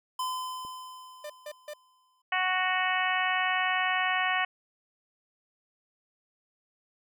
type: tone with exponential decay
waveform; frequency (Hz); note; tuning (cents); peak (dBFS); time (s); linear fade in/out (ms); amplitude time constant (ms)
square; 1021; C6; -43; -29; 0.19-2.22; 5; 440
type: click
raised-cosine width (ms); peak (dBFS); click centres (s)
2; -37; 0.65
type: tone bursts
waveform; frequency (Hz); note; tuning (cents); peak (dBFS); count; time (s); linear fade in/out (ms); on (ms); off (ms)
45% pulse; 597; D5; +28; -37; 3; 1.24-1.737; 5; 59; 160
type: harmonic tone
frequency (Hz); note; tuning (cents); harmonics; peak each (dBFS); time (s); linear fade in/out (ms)
370; F#4; 0; 2 / 3 / 4 / 5 / 6 / 7 / 8; -31 / -32 / -35 / -30 / -34 / -35 / -36; 2.32-4.45; 5
effects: none